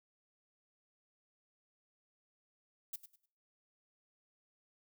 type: noise with echo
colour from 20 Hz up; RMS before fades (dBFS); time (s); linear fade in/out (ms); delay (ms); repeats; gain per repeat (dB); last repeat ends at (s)
violet; -41; 2.93-2.96; 5; 100; 3; -12; 3.26
effects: noise-tail reverb RT60 0.5 s tail -19 dB re dry